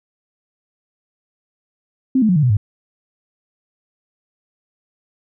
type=tone with pitch steps; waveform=sine; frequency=261.6 / 217.5 / 180.75 / 150.25 / 124.89 / 103.82 Hz; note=C4 / A3 / F#3 / D3 / B2 / G#2; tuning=0 / -20 / -40 / +40 / +20 / 0 cents; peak=-11 dBFS; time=2.15-2.57 s; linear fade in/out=5 ms; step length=70 ms; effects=none